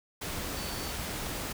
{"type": "tone in noise", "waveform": "sine", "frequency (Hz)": 4504, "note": "C#8", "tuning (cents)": 27, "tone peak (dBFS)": -44, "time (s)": [0.56, 0.92], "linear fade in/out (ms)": 10, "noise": "pink", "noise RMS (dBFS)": -36, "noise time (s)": [0.21, 1.53], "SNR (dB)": -11, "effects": []}